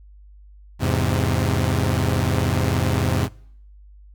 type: chord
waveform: sawtooth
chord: E augmented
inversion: none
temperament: equal with one note detuned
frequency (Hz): 83.75 / 103.83 / 130.81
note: E2 / G#2 / B#2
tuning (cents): +28 / 0 / 0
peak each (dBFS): -19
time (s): 0.79-3.29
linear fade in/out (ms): 50
effects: noise-tail reverb RT60 0.7 s tail -25 dB re dry + added 50 Hz sine -43 dBFS peak until 4.14 s